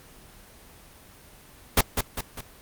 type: noise with echo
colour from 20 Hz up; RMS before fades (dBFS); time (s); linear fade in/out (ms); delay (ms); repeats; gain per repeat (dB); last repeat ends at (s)
pink; -17; 1.77-1.81; 5; 200; 3; -6; 2.41
effects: pink hiss -50 dBFS RMS until 2.61 s + Opus 24 kbps